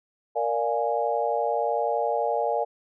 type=chord; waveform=sine; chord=Bb dominant seventh; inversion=none; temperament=equal; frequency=466.2 / 587.3 / 698.5 / 830.6 Hz; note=Bb4 / D5 / F5 / Ab5; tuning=0 / 0 / 0 / 0 cents; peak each=-28 dBFS; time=0.35-2.65 s; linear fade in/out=20 ms; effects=none